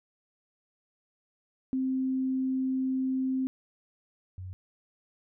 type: tone pair in turn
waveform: sine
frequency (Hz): 261.6 / 92.49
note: C4 / F#2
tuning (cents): 0 / 0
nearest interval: octave + tritone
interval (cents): 1800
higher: first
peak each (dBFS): -26 / -37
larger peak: first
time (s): 1.73-3.47 / 4.38-4.53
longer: first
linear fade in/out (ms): 0
effects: none